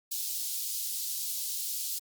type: high-pass noise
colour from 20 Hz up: white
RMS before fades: -34 dBFS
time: 0.11-1.99 s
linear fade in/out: 10 ms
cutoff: 3800 Hz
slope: 24 dB/octave
effects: Opus 48 kbps